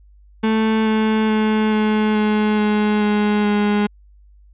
35% pulse tone with pitch steps, 220 / 218.1 / 216.2 / 214.4 / 212.5 / 210.7 / 208.9 / 207.1 Hz, A3 / A3 / A3 / A3 / G#3 / G#3 / G#3 / G#3, 0 / -15 / -30 / -45 / +40 / +25 / +10 / -5 cents, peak -13 dBFS, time 0.43-3.87 s, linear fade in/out 10 ms, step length 430 ms, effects added 50 Hz sine -45 dBFS peak until 4.53 s + resampled to 8000 Hz

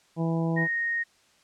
harmonic tone, 164.7 Hz, E3, 1 cent flat, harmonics 1 / 2 / 3 / 4 / 5 / 6, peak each -25 / -31 / -35 / -37 / -39 / -41 dBFS, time 0.16-0.68 s, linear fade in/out 50 ms
sine tone, 1861 Hz, A#6, 3 cents flat, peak -25 dBFS, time 0.56-1.04 s, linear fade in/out 20 ms
effects white hiss -62 dBFS RMS until 1.43 s + low-pass 7000 Hz 12 dB/octave

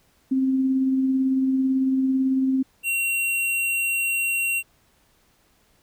sine tone with tremolo, 263.9 Hz, C4, 15 cents sharp, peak -17 dBFS, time 0.31-2.63 s, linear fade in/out 10 ms, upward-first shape sine, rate 18 Hz, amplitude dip 25%
square tone, 2743 Hz, F7, 32 cents flat, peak -22 dBFS, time 2.83-4.63 s, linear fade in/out 50 ms
effects pink hiss -62 dBFS RMS until 5.82 s

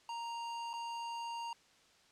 square tone with dropouts, 932.3 Hz, A#5, in tune, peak -40 dBFS, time 0.09-1.53 s, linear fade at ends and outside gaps 2 ms, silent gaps 0.732-0.737 s, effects white hiss -66 dBFS RMS until 2.11 s + low-pass 6000 Hz 12 dB/octave

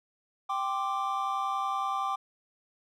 triangle chord, G suspended fourth, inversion none, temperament just, 784 / 1045.3 / 1176 Hz, G5 / C6 / D6, 0 / -2 / +2 cents, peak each -31 / -34 / -29 dBFS, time 0.49-2.16 s, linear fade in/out 10 ms, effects none

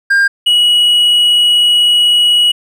triangle tone pair in turn, 1603 / 2916 Hz, G6 / F#7, +38 / -26 cents, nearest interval minor seventh, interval 1036 cents, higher second, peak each -5 dBFS, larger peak neither, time 0.1-0.28 / 0.46-2.52 s, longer second, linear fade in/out 10 ms, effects none

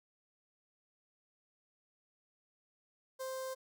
sawtooth tone with notch filter, 523.3 Hz, C5, in tune, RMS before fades -41 dBFS, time 3.19-3.55 s, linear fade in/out 20 ms, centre 2500 Hz, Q 0.73, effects none

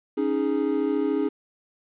triangle chord, C# suspended second, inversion none, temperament equal, 277.2 / 311.1 / 415.3 Hz, C#4 / D#4 / G#4, 0 / 0 / 0 cents, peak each -24 dBFS, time 0.17-1.29 s, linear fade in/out 10 ms, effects resampled to 8000 Hz + 9-bit

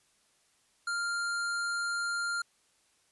square tone, 1396.9 Hz, F6, in tune, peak -31 dBFS, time 0.87-2.42 s, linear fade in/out 5 ms, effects white hiss -69 dBFS RMS until 3.11 s + resampled to 24000 Hz

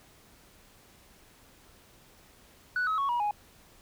sine tone with pitch steps, 1480 / 1281 / 1108.7 / 959.7 / 830.6 Hz, F#6 / E6 / C#6 / B5 / G#5, 0 / -50 / 0 / -50 / 0 cents, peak -24 dBFS, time 2.76-3.31 s, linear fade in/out 2 ms, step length 110 ms, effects tanh soft clip ceiling -24 dBFS + pink hiss -58 dBFS RMS until 3.81 s

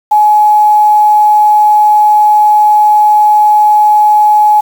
sine tone with quantisation, 844 Hz, G#5, 28 cents sharp, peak -3 dBFS, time 0.11-4.61 s, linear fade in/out 10 ms, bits 5, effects none

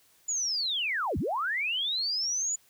sine linear two-way sweep, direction down then up, 7040 to 55 to 7040 Hz, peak -27 dBFS, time 0.28-2.56 s, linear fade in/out 10 ms, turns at 1.18 s, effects white hiss -63 dBFS RMS until 2.69 s

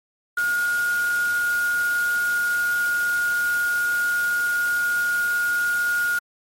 sine tone in noise, 1431 Hz, F6, 42 cents sharp, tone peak -19 dBFS, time 0.37-6.19 s, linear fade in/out 5 ms, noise white, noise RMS -35 dBFS, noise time 0.37-6.19 s, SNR +13 dB, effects MP3 64 kbps

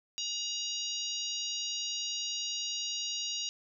harmonic tone, 950 Hz, A#5, 33 cents sharp, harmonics 3 / 4 / 5 / 6 / 7, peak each -38 / -39 / -40 / -41 / -41 dBFS, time 0.18-3.49 s, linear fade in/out 0 ms, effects none

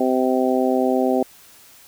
harmonic tone, 129 Hz, C3, 24 cents flat, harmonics 2 / 3 / 4 / 5 / 6, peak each -20 / -22 / -23 / -24 / -25 dBFS, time 0-1.23 s, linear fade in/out 5 ms, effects white hiss -48 dBFS RMS until 1.87 s

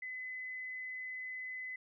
sine tone, 2021 Hz, B6, 39 cents sharp, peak -40 dBFS, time 0.02-1.76 s, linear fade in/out 5 ms, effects none

